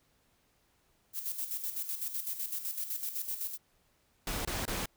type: noise with tremolo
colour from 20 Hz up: violet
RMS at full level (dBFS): -35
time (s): 1.13-3.58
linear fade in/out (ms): 50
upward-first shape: square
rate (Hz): 7.9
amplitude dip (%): 60
type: noise bursts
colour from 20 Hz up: pink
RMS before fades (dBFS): -35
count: 3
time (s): 4.27-4.858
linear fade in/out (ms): 2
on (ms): 180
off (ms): 24
effects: pink hiss -71 dBFS RMS until 4.96 s